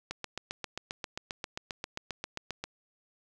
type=click train; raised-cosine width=0.2 ms; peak=-18 dBFS; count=20; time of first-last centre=0.11-2.64 s; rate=7.51 Hz; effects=none